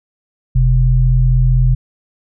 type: tone pair together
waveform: sine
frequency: 42.31 / 126.8 Hz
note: E1 / B2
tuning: +46 / +46 cents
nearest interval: octave + perfect fifth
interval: 1900 cents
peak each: -11 dBFS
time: 0.55-1.75 s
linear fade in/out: 10 ms
effects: none